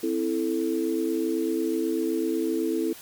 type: chord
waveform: sine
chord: A minor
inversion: first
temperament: equal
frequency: 261.6 / 329.6 / 440 Hz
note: C4 / E4 / A4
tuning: 0 / 0 / 0 cents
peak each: -30 / -25 / -29 dBFS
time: 0.03-2.93 s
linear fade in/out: 5 ms
effects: white hiss -45 dBFS RMS until 3.01 s + MP3 96 kbps